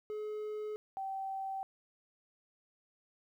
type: tone pair in turn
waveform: triangle / sine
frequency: 425.2 / 773.5 Hz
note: G#4 / G5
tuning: +41 / -23 cents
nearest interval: minor seventh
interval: 1036 cents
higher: second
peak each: -35 / -36 dBFS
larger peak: first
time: 0.1-0.76 / 0.97-1.63 s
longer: neither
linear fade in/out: 0 ms
effects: 12-bit